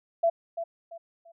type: tone with echo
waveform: sine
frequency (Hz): 671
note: E5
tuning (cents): +31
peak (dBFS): -19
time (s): 0.23-0.3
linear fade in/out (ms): 10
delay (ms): 340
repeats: 3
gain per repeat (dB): -10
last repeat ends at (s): 1.32
effects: none